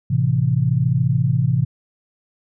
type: chord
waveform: sine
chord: A minor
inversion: none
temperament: equal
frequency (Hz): 110 / 130.81 / 164.81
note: A2 / C3 / E3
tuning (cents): 0 / 0 / 0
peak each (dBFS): -21 / -17 / -21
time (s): 0.1-1.65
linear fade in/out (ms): 10
effects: none